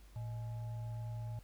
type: tone with frequency modulation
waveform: sine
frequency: 113.8 Hz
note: A#2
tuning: 41 cents flat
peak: -39 dBFS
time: 0.16-1.39 s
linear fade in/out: 0 ms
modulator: 732 Hz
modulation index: 0.24
effects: added 50 Hz sine -55 dBFS peak until 1.43 s + pink hiss -66 dBFS RMS until 1.43 s